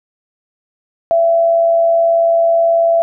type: tone with amplitude modulation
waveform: sine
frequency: 670 Hz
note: E5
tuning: 28 cents sharp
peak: -7 dBFS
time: 1.11-3.02 s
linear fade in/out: 0 ms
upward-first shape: sine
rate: 98.4 Hz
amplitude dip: 35%
effects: none